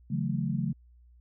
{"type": "chord", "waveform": "sine", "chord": "F# minor seventh", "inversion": "second", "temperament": "equal with one note detuned", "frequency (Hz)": [140.44, 164.81, 185, 220], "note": ["C#3", "E3", "F#3", "A3"], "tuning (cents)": [23, 0, 0, 0], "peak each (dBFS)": [-31, -34, -33, -33], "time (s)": [0.1, 0.73], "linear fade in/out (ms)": 10, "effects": ["added 60 Hz sine -54 dBFS peak until 1.2 s"]}